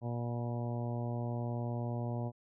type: harmonic tone with a mistuned harmonic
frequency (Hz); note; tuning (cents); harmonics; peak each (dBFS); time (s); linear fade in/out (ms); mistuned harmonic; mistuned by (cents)
119.3; A#2; +41; 1 / 2 / 3 / 4 / 5 / 6 / 7 / 8; -35 / -41 / -46 / -48 / -45 / -48 / -50 / -52; 0.01-2.32; 50; 8; +21
effects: none